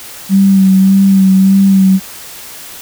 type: tone with vibrato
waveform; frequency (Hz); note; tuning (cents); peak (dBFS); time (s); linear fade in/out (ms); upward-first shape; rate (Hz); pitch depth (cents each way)
sine; 192.8; G3; -28; -4; 0.29-2; 50; sine; 1.7; 26
effects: white hiss -30 dBFS RMS until 2.81 s